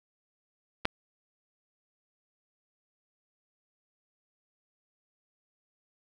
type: clicks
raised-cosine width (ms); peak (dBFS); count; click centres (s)
0.3; -25 / -9; 2; 0.85 / 0.854
effects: none